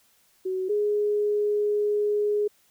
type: tone pair in turn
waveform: sine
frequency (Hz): 374.4 / 416.1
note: F#4 / G#4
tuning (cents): +20 / +3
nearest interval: major second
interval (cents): 183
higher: second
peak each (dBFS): -25 / -21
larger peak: second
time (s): 0.45-0.69 / 0.69-2.48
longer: second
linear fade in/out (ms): 10
effects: white hiss -63 dBFS RMS until 2.7 s